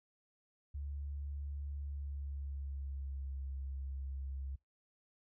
sine tone with pitch glide, 71.2 to 67.59 Hz, C#2 to C#2, +47 to -43 cents, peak -39 dBFS, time 0.74-4.56 s, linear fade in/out 10 ms, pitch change -90 cents, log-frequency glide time 1.79-3.4 s, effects noise-tail reverb RT60 0.2 s tail -26 dB re dry

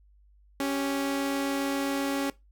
sawtooth tone pair together, 277.2 / 392 Hz, C#4 / G4, 0 / 0 cents, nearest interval tritone, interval 600 cents, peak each -23 / -33 dBFS, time 0.6-2.3 s, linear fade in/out 2 ms, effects noise-tail reverb RT60 0.2 s tail -20 dB re dry + added 50 Hz sine -56 dBFS peak until 2.51 s

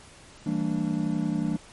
triangle chord, E half-diminished seventh, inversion none, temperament equal with one note detuned, 164.81 / 196 / 227.2 / 293.7 Hz, E3 / G3 / Bb3 / D4, 0 / 0 / -44 / 0 cents, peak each -28 dBFS, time 0.46-1.57 s, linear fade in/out 5 ms, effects pink hiss -50 dBFS RMS until 1.72 s + MP3 48 kbps

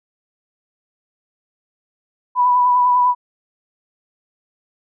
sine tone with vibrato, 987.8 Hz, B5, in tune, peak -11 dBFS, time 2.35-3.15 s, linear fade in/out 50 ms, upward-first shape triangle, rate 10 Hz, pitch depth 26 cents each way, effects none

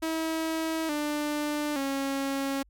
sawtooth tone with pitch steps, 322 / 297 / 273.9 Hz, E4 / D4 / C#4, -41 / +20 / -21 cents, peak -24 dBFS, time 0.02-2.63 s, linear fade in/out 10 ms, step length 870 ms, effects added 50 Hz sine -58 dBFS peak until 2.69 s

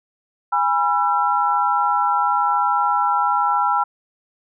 sine tone cluster, 821 / 982 / 1349 Hz, G#5 / B5 / E6, -20 / -10 / +40 cents, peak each -20 dBFS, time 0.52-3.84 s, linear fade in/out 10 ms, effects none

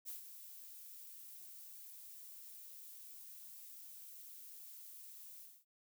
violet noise with ADSR envelope, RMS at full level -45 dBFS, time 0.05-5.65 s, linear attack 34 ms, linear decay 130 ms, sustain -9 dB, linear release 260 ms, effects none

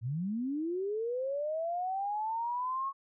sine linear sweep, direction up, 107.1 to 1104 Hz, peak -31 dBFS, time 0.01-2.93 s, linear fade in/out 50 ms, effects none

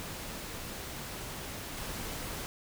pink noise with level steps, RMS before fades -41 / -39 dBFS, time 0-2.46 s, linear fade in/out 0 ms, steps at 1.77 s, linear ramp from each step 2 ms, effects none

